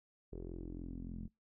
sawtooth tone with low-pass filter sweep, 43.39 Hz, F1, 10 cents flat, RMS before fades -45 dBFS, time 0.32-1.28 s, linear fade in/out 10 ms, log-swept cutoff 410 to 210 Hz, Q 4.9, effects noise-tail reverb RT60 0.2 s tail -25 dB re dry

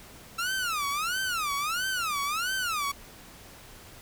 sawtooth tone with vibrato, 1318.5 Hz, E6, in tune, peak -24 dBFS, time 0.38-2.92 s, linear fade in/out 10 ms, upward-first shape sine, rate 1.5 Hz, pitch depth 280 cents each way, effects pink hiss -49 dBFS RMS until 4.01 s

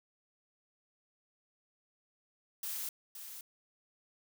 blue noise with echo, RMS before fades -39 dBFS, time 2.63-2.89 s, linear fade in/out 2 ms, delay 520 ms, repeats 1, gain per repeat -8 dB, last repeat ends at 3.41 s, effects none

